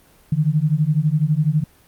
sine beating tone pair, 146.83 / 158.83 Hz, D3 / D#3, 0 / +36 cents, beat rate 12 Hz, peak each -18 / -18 dBFS, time 0.32-1.64 s, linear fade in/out 5 ms, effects pink hiss -53 dBFS RMS until 1.87 s + Opus 32 kbps

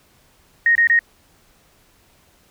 sine tone bursts, 1864.7 Hz, A#6, in tune, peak -11 dBFS, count 3, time 0.66-0.991 s, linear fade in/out 2 ms, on 93 ms, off 26 ms, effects pink hiss -56 dBFS RMS until 2.5 s

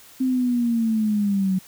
sine linear sweep, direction down, 261.9 to 185 Hz, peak -18 dBFS, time 0.2-1.59 s, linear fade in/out 10 ms, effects white hiss -48 dBFS RMS until 1.67 s

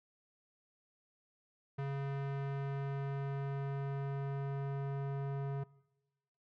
square tone with low-pass filter sweep, 138.59 Hz, C#3, in tune, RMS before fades -38 dBFS, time 1.78-5.64 s, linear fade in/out 10 ms, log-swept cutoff 1900 to 1100 Hz, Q 0.83, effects noise-tail reverb RT60 1.0 s tail -22 dB re dry

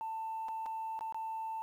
sine tone with dropouts, 890 Hz, A5, 20 cents sharp, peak -35 dBFS, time 0.01-1.62 s, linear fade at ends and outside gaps 0 ms, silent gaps 0.484-0.488 / 0.659-0.663 / 0.991-1.009 / 1.124-1.145 s, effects tanh soft clip ceiling -33 dBFS + 11-bit

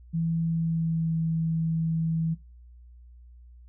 sine tone with pitch glide, 164.81 to 162.54 Hz, E3 to E3, 0 to -24 cents, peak -24 dBFS, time 0.13-2.35 s, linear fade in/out 20 ms, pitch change -24 cents, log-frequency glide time 0.46-1.15 s, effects noise-tail reverb RT60 0.3 s tail -19 dB re dry + added 60 Hz sine -47 dBFS peak until 3.68 s

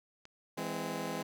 click, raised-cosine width 0.2 ms, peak -34 dBFS, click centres 0.254 s
15% pulse chord, E augmented, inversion none, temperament just, 164.81 / 206 / 257.5 Hz, E3 / G#3 / B#3, 0 / -14 / -28 cents, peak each -34 dBFS, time 0.57-1.23 s, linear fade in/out 10 ms
effects none

